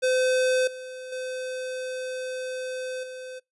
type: tone with level steps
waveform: square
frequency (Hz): 512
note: C5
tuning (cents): -38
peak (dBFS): -21 / -37 / -31 / -37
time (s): 0.02-3.4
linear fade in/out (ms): 20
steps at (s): 0.67 / 1.12 / 3.03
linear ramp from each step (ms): 5
effects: noise-tail reverb RT60 0.2 s tail -26 dB re dry + resampled to 24000 Hz